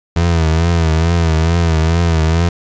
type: tone with vibrato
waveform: 30% pulse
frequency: 82.41 Hz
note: E2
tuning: in tune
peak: -8 dBFS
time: 0.16-2.49 s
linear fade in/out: 5 ms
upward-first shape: triangle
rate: 2.3 Hz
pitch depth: 86 cents each way
effects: resampled to 16000 Hz + 7-bit